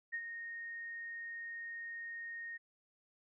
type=tone with ADSR envelope; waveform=sine; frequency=1855 Hz; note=A#6; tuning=9 cents flat; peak=-35 dBFS; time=0.12-2.58 s; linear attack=23 ms; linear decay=62 ms; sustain=-7 dB; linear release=19 ms; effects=none